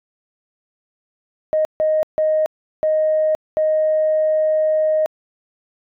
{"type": "tone bursts at uneven times", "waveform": "sine", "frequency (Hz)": 622.3, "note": "D#5", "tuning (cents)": 0, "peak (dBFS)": -13, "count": 5, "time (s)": [[1.53, 1.65], [1.8, 2.03], [2.18, 2.46], [2.83, 3.35], [3.57, 5.06]], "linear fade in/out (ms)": 0, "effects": ["tanh soft clip ceiling -9 dBFS"]}